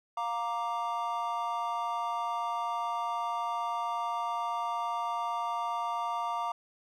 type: chord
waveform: triangle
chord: Bb major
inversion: second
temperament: equal with one note detuned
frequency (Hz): 703.3 / 932.3 / 1174.7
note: F5 / Bb5 / D6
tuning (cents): +12 / 0 / 0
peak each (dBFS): -34 / -32 / -33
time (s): 0.17-6.52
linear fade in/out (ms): 5
effects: none